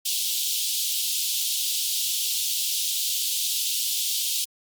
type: high-pass noise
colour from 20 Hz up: pink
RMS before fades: -26 dBFS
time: 0.05-4.45 s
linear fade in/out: 10 ms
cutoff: 3000 Hz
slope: 48 dB/octave
effects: Opus 48 kbps